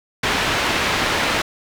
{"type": "low-pass noise", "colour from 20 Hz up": "white", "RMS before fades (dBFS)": -20, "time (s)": [0.23, 1.42], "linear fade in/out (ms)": 5, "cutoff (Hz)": 2700, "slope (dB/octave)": 12, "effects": []}